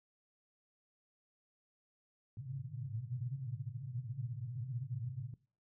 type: band-pass noise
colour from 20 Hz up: pink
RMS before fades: -42 dBFS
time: 2.37-5.34 s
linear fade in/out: 2 ms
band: 110 to 140 Hz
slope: 96 dB/octave
effects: noise-tail reverb RT60 0.4 s tail -20 dB re dry